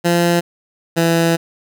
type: tone pair in turn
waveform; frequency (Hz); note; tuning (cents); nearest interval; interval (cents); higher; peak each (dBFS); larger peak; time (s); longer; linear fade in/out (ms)
15% pulse; 172.2 / 166.72; F3 / E3; -24 / +20; minor second; 56; first; -6; neither; 0.04-0.41 / 0.96-1.37; second; 20
effects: none